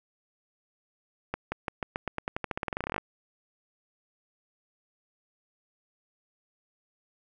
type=accelerating click train; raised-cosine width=0.5 ms; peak=-15 dBFS; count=24; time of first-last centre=1.34-2.98 s; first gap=180 ms; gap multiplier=0.9; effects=none